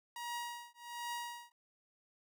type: tone with tremolo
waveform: sawtooth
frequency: 952 Hz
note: A#5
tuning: 36 cents sharp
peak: -34 dBFS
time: 0.16-1.52 s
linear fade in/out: 2 ms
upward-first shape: triangle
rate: 1.3 Hz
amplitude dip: 100%
effects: none